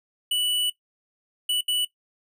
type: tone bursts at uneven times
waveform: square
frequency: 2960 Hz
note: F#7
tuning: in tune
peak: -22 dBFS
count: 3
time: 0.31-0.7 / 1.49-1.61 / 1.68-1.85 s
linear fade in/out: 5 ms
effects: noise-tail reverb RT60 0.1 s tail -17 dB re dry